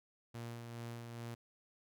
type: tone with tremolo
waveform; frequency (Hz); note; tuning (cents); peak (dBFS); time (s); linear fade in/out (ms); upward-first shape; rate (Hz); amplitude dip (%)
sawtooth; 117.5; A#2; +14; -39; 0.34-1.35; 10; sine; 2.4; 35
effects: none